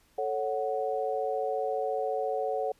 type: chord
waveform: sine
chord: F# minor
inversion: first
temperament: equal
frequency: 440 / 554.4 / 740 Hz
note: A4 / C#5 / F#5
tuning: 0 / 0 / 0 cents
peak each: -32 dBFS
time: 0.18-2.72 s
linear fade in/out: 5 ms
effects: pink hiss -65 dBFS RMS until 2.79 s + resampled to 32000 Hz